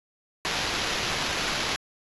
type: noise with sample-and-hold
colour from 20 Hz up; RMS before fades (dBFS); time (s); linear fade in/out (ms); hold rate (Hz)
violet; -28; 0.45-1.76; 0; 8820
effects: resampled to 24000 Hz